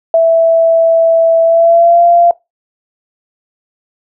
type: tone with pitch glide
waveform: sine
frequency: 659.3 to 689.3 Hz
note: E5 to F5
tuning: 0 to -23 cents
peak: -4 dBFS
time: 0.14-2.31 s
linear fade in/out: 2 ms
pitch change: +77 cents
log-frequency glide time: 1.43-2.02 s
effects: noise-tail reverb RT60 0.2 s tail -21 dB re dry